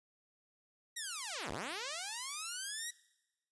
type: linear two-way sweep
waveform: 5% pulse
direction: down then up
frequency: 1942 to 55.1 to 1942 Hz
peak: -28 dBFS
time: 0.96-2.91 s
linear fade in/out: 10 ms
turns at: 1.51 s
effects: noise-tail reverb RT60 1.0 s tail -21 dB re dry + resampled to 24000 Hz